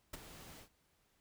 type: noise with ADSR envelope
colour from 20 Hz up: pink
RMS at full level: -42 dBFS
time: 0.13-0.69 s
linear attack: 8 ms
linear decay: 20 ms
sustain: -12 dB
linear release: 100 ms
effects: pink hiss -75 dBFS RMS until 1.2 s